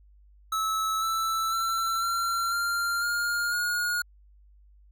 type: tone with pitch steps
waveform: square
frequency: 1300 / 1322 / 1344.3 / 1367 / 1390.1 / 1413.6 / 1437.4 Hz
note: E6 / E6 / E6 / F6 / F6 / F6 / F6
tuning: -24 / +5 / +34 / -37 / -8 / +21 / +49 cents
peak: -26 dBFS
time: 0.52-4.02 s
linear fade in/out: 5 ms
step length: 500 ms
effects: added 50 Hz sine -53 dBFS peak until 4.91 s